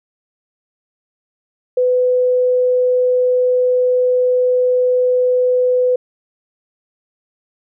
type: tone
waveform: sine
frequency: 501 Hz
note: B4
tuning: 25 cents sharp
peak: -11 dBFS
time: 1.77-5.96 s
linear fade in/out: 5 ms
effects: none